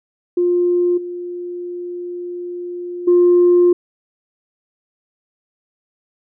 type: tone with level steps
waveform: sine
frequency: 353 Hz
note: F4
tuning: 19 cents sharp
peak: -12 / -24 / -7 dBFS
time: 0.37-3.73 s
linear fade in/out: 5 ms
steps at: 0.97 / 3.07 s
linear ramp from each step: 10 ms
effects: tanh soft clip ceiling -5 dBFS